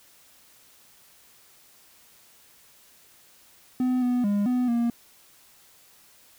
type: tone with pitch steps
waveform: triangle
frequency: 252.9 / 246.9 / 203.6 / 249.2 / 235.6 Hz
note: B3 / B3 / G#3 / B3 / A#3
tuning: +41 / 0 / -34 / +16 / +19 cents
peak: -19 dBFS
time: 3.8-4.9 s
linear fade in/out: 2 ms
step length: 220 ms
effects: white hiss -56 dBFS RMS until 6.38 s